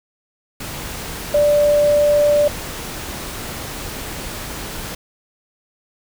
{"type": "tone in noise", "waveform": "sine", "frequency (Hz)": 587.3, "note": "D5", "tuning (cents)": 0, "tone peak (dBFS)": -11, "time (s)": [1.34, 2.48], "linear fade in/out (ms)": 5, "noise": "pink", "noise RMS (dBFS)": -29, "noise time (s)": [0.6, 4.95], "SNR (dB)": 15, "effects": []}